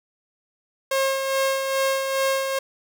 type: tone with tremolo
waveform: sawtooth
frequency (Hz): 538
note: C5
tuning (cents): +48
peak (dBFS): -15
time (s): 0.91-2.59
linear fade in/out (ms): 5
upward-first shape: sine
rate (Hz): 2.4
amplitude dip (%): 45
effects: none